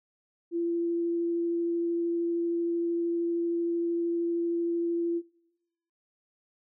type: tone with vibrato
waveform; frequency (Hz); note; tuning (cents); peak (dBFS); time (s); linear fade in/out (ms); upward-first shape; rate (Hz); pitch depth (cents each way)
sine; 340; F4; -46; -26; 0.51-5.22; 50; triangle; 13; 9
effects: noise-tail reverb RT60 1.0 s tail -22 dB re dry